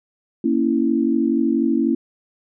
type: chord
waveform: sine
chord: A# diminished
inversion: none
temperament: equal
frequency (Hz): 233.1 / 277.2 / 329.6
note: A#3 / C#4 / E4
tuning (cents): 0 / 0 / 0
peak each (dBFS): -20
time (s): 0.44-1.95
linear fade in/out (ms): 5
effects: none